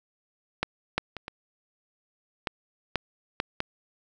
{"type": "clicks", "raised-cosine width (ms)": 0.3, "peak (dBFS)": [-9, -8, -20, -20, -11, -9, -9, -11], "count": 8, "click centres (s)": [0.63, 0.98, 1.167, 1.281, 2.472, 2.957, 3.401, 3.604], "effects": []}